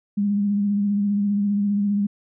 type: tone with vibrato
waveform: sine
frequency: 203.2 Hz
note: G#3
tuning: 38 cents flat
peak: -18 dBFS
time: 0.17-2.07 s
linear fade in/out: 10 ms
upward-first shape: sine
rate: 15 Hz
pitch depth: 30 cents each way
effects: none